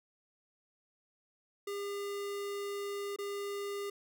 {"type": "tone with dropouts", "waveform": "square", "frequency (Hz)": 403.4, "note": "G4", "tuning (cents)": 50, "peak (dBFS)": -37, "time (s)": [1.67, 3.9], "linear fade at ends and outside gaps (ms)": 5, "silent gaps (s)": [3.162, 3.186], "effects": []}